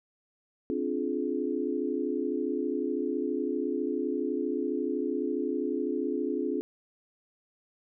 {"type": "chord", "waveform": "sine", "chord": "D half-diminished seventh", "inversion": "third", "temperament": "equal with one note detuned", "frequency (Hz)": [261.6, 293.7, 349.2, 423.3], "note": ["C4", "D4", "F4", "Ab4"], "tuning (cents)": [0, 0, 0, 33], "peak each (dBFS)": -33, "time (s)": [0.7, 6.61], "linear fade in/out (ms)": 0, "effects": []}